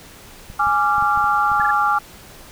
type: clicks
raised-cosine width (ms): 5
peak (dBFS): -23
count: 8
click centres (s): 0.501 / 0.671 / 0.982 / 1.025 / 1.175 / 1.242 / 1.517 / 1.598
type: chord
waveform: sine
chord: D diminished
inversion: second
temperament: equal with one note detuned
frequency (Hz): 830.6 / 1174.7 / 1381.7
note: Ab5 / D6 / F6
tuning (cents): 0 / 0 / -19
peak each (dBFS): -19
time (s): 0.59-1.99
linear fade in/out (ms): 10
type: tone bursts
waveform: sine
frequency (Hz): 1700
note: G#6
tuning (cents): +40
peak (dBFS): -20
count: 3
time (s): 1.6-1.709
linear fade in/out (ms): 5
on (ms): 21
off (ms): 23
effects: pink hiss -42 dBFS RMS until 2.51 s